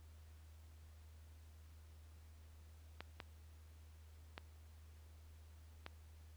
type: clicks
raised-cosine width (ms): 0.3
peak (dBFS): -30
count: 4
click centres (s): 3.006 / 3.202 / 4.379 / 5.864
effects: added 78 Hz sine -57 dBFS peak until 6.36 s + pink hiss -71 dBFS RMS until 6.36 s